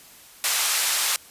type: band-pass noise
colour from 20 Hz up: white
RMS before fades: -23 dBFS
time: 0.44-1.16 s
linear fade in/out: 0 ms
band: 890 to 11000 Hz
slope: 12 dB/octave
effects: white hiss -48 dBFS RMS until 1.3 s + resampled to 32000 Hz